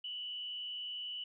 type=tone with frequency modulation; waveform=sine; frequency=2960 Hz; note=F#7; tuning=in tune; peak=-39 dBFS; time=0.04-1.24 s; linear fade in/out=5 ms; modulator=149 Hz; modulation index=0.42; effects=none

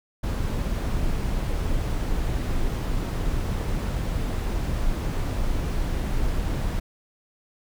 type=noise; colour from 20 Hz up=brown; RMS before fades=-25 dBFS; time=0.23-6.8 s; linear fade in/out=10 ms; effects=none

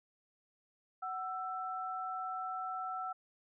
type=tone pair together; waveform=sine; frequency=746.4 / 1330 Hz; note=F#5 / E6; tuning=+15 / +15 cents; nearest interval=minor seventh; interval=1000 cents; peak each=-40 / -39 dBFS; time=1.02-3.13 s; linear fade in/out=10 ms; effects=none

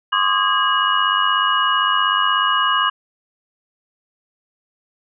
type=tone cluster; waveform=sine; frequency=1038 / 1135 / 1231 / 1633 / 2902 Hz; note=C6 / C#6 / D#6 / G#6 / F#7; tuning=-14 / +41 / -19 / -30 / -34 cents; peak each=-21 dBFS; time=0.12-2.9 s; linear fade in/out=10 ms; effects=none

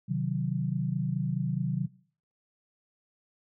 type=chord; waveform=sine; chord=C diminished; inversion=none; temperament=equal; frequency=130.81 / 155.56 / 185 Hz; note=C3 / Eb3 / Gb3; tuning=0 / 0 / 0 cents; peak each=-31 dBFS; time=0.08-1.87 s; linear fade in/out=20 ms; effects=noise-tail reverb RT60 0.5 s tail -21 dB re dry

